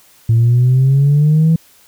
sine exponential sweep, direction up, 112.5 to 164.81 Hz, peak -6 dBFS, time 0.29-1.56 s, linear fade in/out 5 ms, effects tanh soft clip ceiling -5 dBFS + white hiss -48 dBFS RMS until 1.87 s

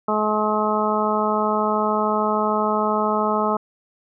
harmonic tone, 213.1 Hz, G#3, 45 cents sharp, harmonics 1 / 2 / 3 / 4 / 5 / 6, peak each -25 / -25 / -25 / -25 / -25 / -25 dBFS, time 0.08-3.57 s, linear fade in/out 5 ms, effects none

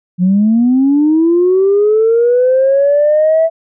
sine linear sweep, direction up, 174.61 to 659.3 Hz, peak -6 dBFS, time 0.18-3.5 s, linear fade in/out 50 ms, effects tanh soft clip ceiling -3 dBFS

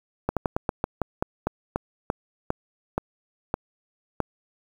slowing click train, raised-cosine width 1 ms, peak -9 dBFS, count 15, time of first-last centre 0.29-4.203 s, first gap 77 ms, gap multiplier 1.18, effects 7-bit

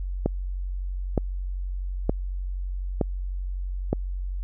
click train, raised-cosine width 2 ms, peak -8 dBFS, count 5, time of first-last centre 0.26-3.93 s, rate 1.09 Hz, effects added 46 Hz sine -27 dBFS peak until 4.43 s

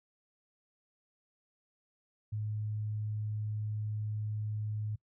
sine tone, 106.6 Hz, G#2, 46 cents sharp, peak -33 dBFS, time 2.32-4.96 s, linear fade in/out 10 ms, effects noise-tail reverb RT60 0.1 s tail -24 dB re dry

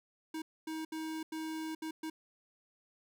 square tone bursts at uneven times, 317.2 Hz, D#4, 33 cents sharp, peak -38 dBFS, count 6, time 0.34-0.42 / 0.67-0.85 / 0.92-1.23 / 1.32-1.75 / 1.82-1.91 / 2.03-2.1 s, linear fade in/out 5 ms, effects none

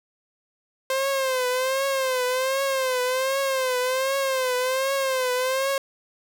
sawtooth tone with vibrato, 523.3 Hz, C5, in tune, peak -18 dBFS, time 0.9-5.78 s, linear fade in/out 2 ms, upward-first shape triangle, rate 1.3 Hz, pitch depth 92 cents each way, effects none

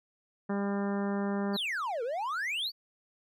harmonic tone, 200 Hz, G3, 35 cents sharp, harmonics 1 / 2 / 3 / 4 / 5 / 6 / 7 / 8 / 9, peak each -30 / -36 / -40 / -42 / -44 / -46 / -47 / -48 / -49 dBFS, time 0.49-1.57 s, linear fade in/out 10 ms
triangle exponential two-way sweep, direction down then up, 4755 to 446 to 4755 Hz, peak -29 dBFS, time 1.53-2.72 s, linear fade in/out 50 ms, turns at 2.03 s
effects none

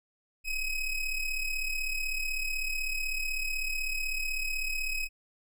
square ring-modulated tone, 1278 Hz, D#6, 46 cents sharp, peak -27 dBFS, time 0.44-5.09 s, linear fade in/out 50 ms, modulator 1260 Hz, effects none

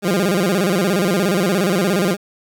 20% pulse tone with vibrato, 187.4 Hz, F#3, 22 cents sharp, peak -10 dBFS, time 0.02-2.17 s, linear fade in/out 50 ms, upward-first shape square, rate 17 Hz, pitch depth 140 cents each way, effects 8-bit

